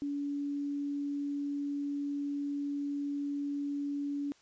sine tone, 285.4 Hz, D4, 49 cents flat, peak -32 dBFS, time 0.02-4.32 s, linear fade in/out 0 ms, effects white hiss -64 dBFS RMS until 4.41 s + resampled to 16000 Hz

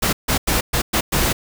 pink noise bursts at uneven times, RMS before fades -18 dBFS, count 6, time 0.02-0.13 / 0.28-0.38 / 0.47-0.61 / 0.73-0.82 / 0.93-1.01 / 1.12-1.33 s, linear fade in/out 10 ms, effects none

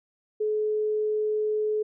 sine tone, 427.2 Hz, G#4, 49 cents sharp, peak -23 dBFS, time 0.4-1.83 s, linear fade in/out 10 ms, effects none

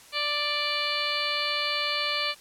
harmonic tone with a mistuned harmonic, 588 Hz, D5, 2 cents sharp, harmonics 1 / 2 / 3 / 4 / 5 / 6 / 7 / 8, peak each -36 / -33 / -36 / -31 / -33 / -35 / -34 / -34 dBFS, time 0.12-2.35 s, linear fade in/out 50 ms, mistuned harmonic 8, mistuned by -76 cents, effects white hiss -51 dBFS RMS until 2.4 s + low-pass 11000 Hz 12 dB/octave

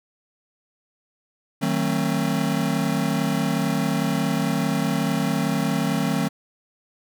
square chord, D# diminished seventh, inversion none, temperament just, 155.56 / 186.68 / 224 / 268.8 Hz, D#3 / F#3 / A3 / C4, 0 / +16 / +31 / +47 cents, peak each -27 dBFS, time 1.61-6.29 s, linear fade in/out 20 ms, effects none

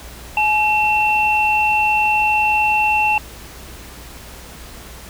sine tone pair together, 850.4 / 2700 Hz, G#5 / E7, +41 / +41 cents, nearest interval octave + minor sixth, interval 2000 cents, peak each -16 dBFS, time 0.37-3.18 s, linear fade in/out 2 ms, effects added 60 Hz sine -39 dBFS peak until 5.09 s + pink hiss -38 dBFS RMS until 5.09 s

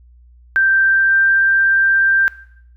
sine tone with pitch glide, 1568 to 1577.1 Hz, G6 to G6, 0 to +10 cents, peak -10 dBFS, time 0.56-2.28 s, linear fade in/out 0 ms, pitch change +10 cents, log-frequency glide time 0.8-1.3 s, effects noise-tail reverb RT60 0.7 s tail -18 dB re dry + added 60 Hz sine -43 dBFS peak until 2.76 s

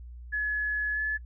sine tone with pitch glide, 1700 to 1720.7 Hz, G#6 to A6, +40 to -39 cents, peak -26 dBFS, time 0.32-1.18 s, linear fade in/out 20 ms, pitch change +21 cents, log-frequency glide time 0.93-1 s, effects noise-tail reverb RT60 0.1 s tail -25 dB re dry + added 60 Hz sine -41 dBFS peak until 1.25 s

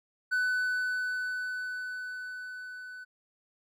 triangle tone with level ramp, 1499 Hz, F#6, 22 cents sharp, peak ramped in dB -23 to -40 dBFS, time 0.31-3.05 s, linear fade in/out 20 ms, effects none

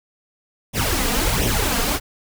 pink noise with flanger, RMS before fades -20 dBFS, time 0.73-2 s, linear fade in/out 50 ms, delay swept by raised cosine 0.33 to 4.33 ms, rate 1.4 Hz, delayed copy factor +0.75, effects none

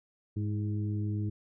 harmonic tone with a mistuned harmonic, 103.83 Hz, G#2, in tune, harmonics 1 / 2 / 3 / 4, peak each -30 / -38 / -39 / -50 dBFS, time 0.36-1.3 s, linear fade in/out 10 ms, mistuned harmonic 3, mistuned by +40 cents, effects none

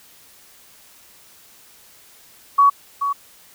sine tone with echo, 1125 Hz, C#6, 25 cents sharp, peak -9 dBFS, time 2.58-2.7 s, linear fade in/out 10 ms, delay 430 ms, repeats 1, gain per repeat -9 dB, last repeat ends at 3.13 s, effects white hiss -49 dBFS RMS until 3.54 s

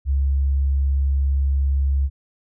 sine tone, 68.7 Hz, C#2, 15 cents flat, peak -16 dBFS, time 0.05-2.1 s, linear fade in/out 50 ms, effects none

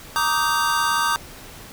square chord, Eb major seventh, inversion second, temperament just, 933.4 / 1166.7 / 1244.5 / 1555.6 Hz, Bb5 / D6 / Eb6 / G6, +2 / -12 / 0 / -14 cents, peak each -25 dBFS, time 0.16-1.16 s, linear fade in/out 0 ms, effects pink hiss -41 dBFS RMS until 1.72 s

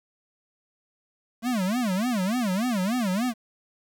square tone with vibrato, 215 Hz, A3, 40 cents flat, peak -24 dBFS, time 1.42-3.34 s, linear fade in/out 50 ms, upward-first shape sine, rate 3.4 Hz, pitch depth 290 cents each way, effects 9-bit

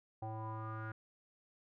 square tone with low-pass filter sweep, 110 Hz, A2, in tune, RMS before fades -43 dBFS, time 0.22-0.92 s, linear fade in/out 5 ms, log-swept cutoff 780 to 1500 Hz, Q 7.5, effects none

